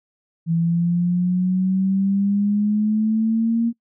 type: exponential sweep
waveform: sine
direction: up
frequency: 164.81 to 233.9 Hz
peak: -16 dBFS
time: 0.46-3.73 s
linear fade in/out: 50 ms
effects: noise-tail reverb RT60 0.1 s tail -25 dB re dry